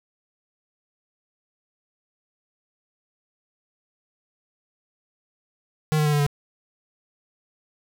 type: tone with pitch steps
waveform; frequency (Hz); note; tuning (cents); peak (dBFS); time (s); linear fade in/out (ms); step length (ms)
square; 154.4 / 151.75 / 149.14 / 146.58 / 144.06; D#3 / D#3 / D3 / D3 / D3; -13 / -43 / +27 / -3 / -33; -19; 5.92-6.265; 0; 69
effects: none